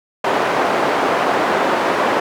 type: band-pass noise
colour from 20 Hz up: white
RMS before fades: -17 dBFS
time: 0.24-2.2 s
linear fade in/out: 5 ms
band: 310 to 1000 Hz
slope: 12 dB/octave
effects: none